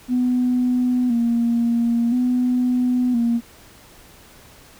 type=tone with vibrato; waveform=sine; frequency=241.7 Hz; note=B3; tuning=37 cents flat; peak=-15 dBFS; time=0.08-3.41 s; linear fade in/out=50 ms; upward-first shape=square; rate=0.49 Hz; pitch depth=52 cents each way; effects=tanh soft clip ceiling -11 dBFS + pink hiss -47 dBFS RMS until 4.79 s